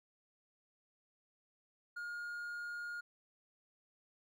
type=tone; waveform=triangle; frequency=1425 Hz; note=F6; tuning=34 cents sharp; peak=-39 dBFS; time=1.96-3.01 s; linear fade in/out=10 ms; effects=none